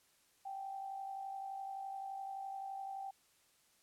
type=tone with amplitude modulation; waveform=sine; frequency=780 Hz; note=G5; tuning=9 cents flat; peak=-39 dBFS; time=0.45-3.11 s; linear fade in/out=10 ms; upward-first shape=sine; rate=51.7 Hz; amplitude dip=50%; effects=white hiss -71 dBFS RMS until 3.82 s + low-pass 12000 Hz 12 dB/octave